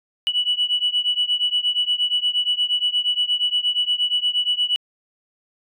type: beating tone pair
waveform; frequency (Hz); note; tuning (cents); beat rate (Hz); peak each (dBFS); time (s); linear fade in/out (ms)
sine; 2946 / 2954.5; F#7 / F#7; -8 / -3; 8.5; -20 / -21; 0.27-4.76; 0
effects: tanh soft clip ceiling -11 dBFS